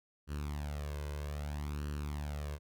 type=tone with flanger; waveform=sawtooth; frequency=73.42 Hz; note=D2; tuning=in tune; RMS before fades=-39 dBFS; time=0.27-2.59 s; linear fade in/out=50 ms; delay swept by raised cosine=0.68 to 1.98 ms; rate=0.62 Hz; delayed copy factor=+0.7; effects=none